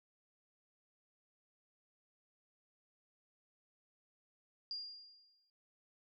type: tone with exponential decay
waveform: sine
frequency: 4810 Hz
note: D8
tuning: 41 cents sharp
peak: -38 dBFS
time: 4.71-5.5 s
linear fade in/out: 1 ms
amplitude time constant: 170 ms
effects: none